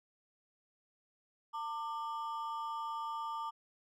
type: ring-modulated tone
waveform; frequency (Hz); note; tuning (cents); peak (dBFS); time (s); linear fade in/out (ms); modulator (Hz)
triangle; 1046.5; C6; 0; -32; 1.53-3.51; 20; 142
effects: none